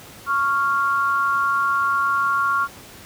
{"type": "tone pair together", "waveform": "sine", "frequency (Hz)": [1107.2, 1393], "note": ["C#6", "F6"], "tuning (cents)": [-2, -5], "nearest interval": "major third", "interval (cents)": 397, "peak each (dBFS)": -20, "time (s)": [0.26, 2.68], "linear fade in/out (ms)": 50, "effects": ["pink hiss -42 dBFS RMS until 3.05 s", "high-pass 60 Hz 12 dB/octave"]}